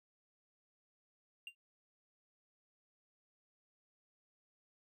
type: tone with exponential decay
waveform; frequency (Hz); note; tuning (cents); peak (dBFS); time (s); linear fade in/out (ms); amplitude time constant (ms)
triangle; 2782; F7; -7; -39; 1.47-1.55; 2; 16
effects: none